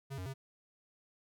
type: tone with pitch steps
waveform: square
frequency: 136.8 / 92.1 / 134.4 Hz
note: C#3 / F#2 / C3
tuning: -23 / -7 / +47 cents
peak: -40 dBFS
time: 0.1-0.34 s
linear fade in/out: 20 ms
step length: 80 ms
effects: none